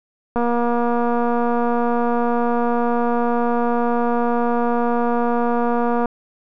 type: click train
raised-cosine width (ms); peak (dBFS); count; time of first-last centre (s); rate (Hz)
1; -8; 1357; 0.36-6.057; 238
effects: none